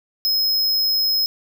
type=tone; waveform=square; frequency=5130 Hz; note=E8; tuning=48 cents flat; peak=-17 dBFS; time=0.25-1.26 s; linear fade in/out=0 ms; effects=none